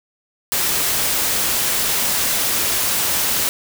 white noise, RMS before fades -19 dBFS, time 0.52-3.49 s, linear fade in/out 0 ms, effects none

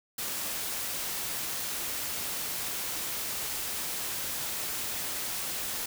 white noise, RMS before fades -34 dBFS, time 0.18-5.86 s, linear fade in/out 5 ms, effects none

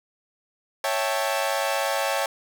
sawtooth chord, A dominant seventh, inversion first, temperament equal, 554.4 / 659.3 / 784 / 880 Hz, C#5 / E5 / G5 / A5, 0 / 0 / 0 / 0 cents, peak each -23 / -25 / -26 / -26 dBFS, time 0.84-2.26 s, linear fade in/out 2 ms, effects none

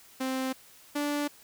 sawtooth tone pair in turn, 261.6 / 291.4 Hz, C4 / D4, 0 / -13 cents, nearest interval major second, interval 187 cents, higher second, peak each -25 / -24 dBFS, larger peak second, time 0.2-0.53 / 0.95-1.28 s, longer neither, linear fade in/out 10 ms, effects white hiss -55 dBFS RMS until 1.43 s

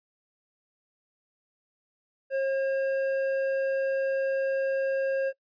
triangle tone with hard clipping, 539 Hz, C#5, 49 cents flat, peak -26 dBFS, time 2.3-5.33 s, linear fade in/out 50 ms, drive 11 dB, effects noise-tail reverb RT60 0.1 s tail -25 dB re dry + resampled to 11025 Hz

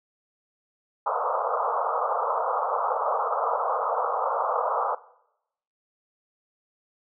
white band-pass noise, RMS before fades -26 dBFS, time 1.06-4.95 s, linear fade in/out 5 ms, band 460 to 1300 Hz, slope 96 dB/octave, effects noise-tail reverb RT60 0.8 s tail -19 dB re dry

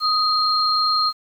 sine tone pair together, 1252 / 4211 Hz, D#6 / C8, +10 / +10 cents, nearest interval octave + major sixth, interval 2100 cents, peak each -19 dBFS, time 0-1.13 s, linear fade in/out 50 ms, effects 8-bit

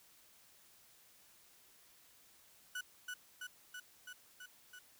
35% pulse tone with echo, 1480 Hz, F#6, in tune, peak -38 dBFS, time 2.75-2.81 s, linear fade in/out 5 ms, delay 330 ms, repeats 6, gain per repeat -2 dB, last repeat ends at 4.79 s, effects white hiss -65 dBFS RMS until 4.99 s

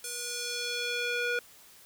square tone with band-pass filter sweep, 482.5 Hz, B4, 40 cents flat, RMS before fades -33 dBFS, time 0.04-1.39 s, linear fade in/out 2 ms, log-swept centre 9300 to 1700 Hz, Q 1.2, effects white hiss -55 dBFS RMS until 1.85 s

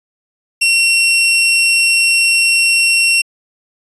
sawtooth tone, 2729 Hz, F7, 41 cents flat, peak -6 dBFS, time 0.61-3.22 s, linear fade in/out 10 ms, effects resampled to 24000 Hz

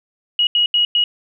sine tone bursts at uneven times, 2900 Hz, F#7, 35 cents flat, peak -12 dBFS, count 4, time 0.39-0.47 / 0.55-0.66 / 0.74-0.85 / 0.95-1.04 s, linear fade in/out 2 ms, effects none

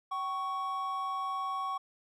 triangle tone pair together, 767.3 / 1108.7 Hz, G5 / C#6, -37 / 0 cents, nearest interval tritone, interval 637 cents, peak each -37 / -31 dBFS, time 0.11-1.78 s, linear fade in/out 10 ms, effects none

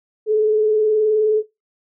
sine tone with vibrato, 430 Hz, A4, 40 cents flat, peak -13 dBFS, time 0.26-1.43 s, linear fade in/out 50 ms, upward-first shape triangle, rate 19 Hz, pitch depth 33 cents each way, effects noise-tail reverb RT60 0.2 s tail -18 dB re dry

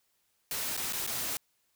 white noise with dropouts, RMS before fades -34 dBFS, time 0.51-1.37 s, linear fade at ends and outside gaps 1 ms, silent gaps 0.767-0.775 / 0.925-0.932 / 1.066-1.074 s, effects white hiss -74 dBFS RMS until 1.75 s

